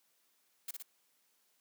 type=noise with echo; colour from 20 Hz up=blue; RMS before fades=-40 dBFS; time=0.68-0.71 s; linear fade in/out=5 ms; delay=58 ms; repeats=2; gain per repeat=-3 dB; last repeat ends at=0.826 s; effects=white hiss -74 dBFS RMS until 1.6 s + high-pass 200 Hz 12 dB/octave